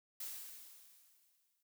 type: noise with exponential decay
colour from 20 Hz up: blue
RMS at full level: -43 dBFS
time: 0.2-1.63 s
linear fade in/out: 5 ms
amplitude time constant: 310 ms
effects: none